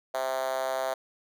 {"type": "tone with high-pass filter", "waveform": "5% pulse", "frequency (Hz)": 131.7, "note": "C3", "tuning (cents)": 12, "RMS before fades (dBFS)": -30, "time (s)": [0.14, 0.94], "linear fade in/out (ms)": 5, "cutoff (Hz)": 610, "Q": 5.3, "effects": []}